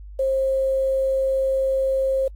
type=tone with quantisation; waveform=sine; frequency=533 Hz; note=C5; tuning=32 cents sharp; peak=-18 dBFS; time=0.19-2.28 s; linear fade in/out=5 ms; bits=8; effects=added 50 Hz sine -36 dBFS peak until 2.35 s + AAC 64 kbps